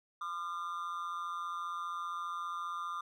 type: tone with amplitude modulation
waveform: triangle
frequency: 1202 Hz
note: D6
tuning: 40 cents sharp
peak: -31 dBFS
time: 0.21-3.01 s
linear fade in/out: 5 ms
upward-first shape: sine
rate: 175 Hz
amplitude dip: 80%
effects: none